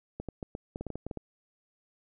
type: clicks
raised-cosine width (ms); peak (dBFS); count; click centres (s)
2; -23; 12; 0.2 / 0.287 / 0.428 / 0.551 / 0.759 / 0.81 / 0.867 / 0.903 / 0.956 / 1.066 / 1.112 / 1.173
effects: none